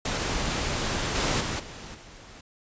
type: noise with level steps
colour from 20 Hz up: pink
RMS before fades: -28 / -25 / -30 / -41 / -47 dBFS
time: 0.05-2.41 s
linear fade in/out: 5 ms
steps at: 1.15 / 1.4 / 1.59 / 1.94 s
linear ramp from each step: 10 ms
effects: resampled to 16000 Hz